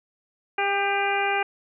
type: harmonic tone with a mistuned harmonic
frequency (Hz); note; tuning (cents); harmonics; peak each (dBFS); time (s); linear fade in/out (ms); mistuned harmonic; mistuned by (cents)
400; G4; +35; 1 / 2 / 3 / 4 / 5 / 6 / 7; -29 / -25 / -33 / -29 / -33 / -28 / -35; 0.58-1.43; 5; 4; -27
effects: none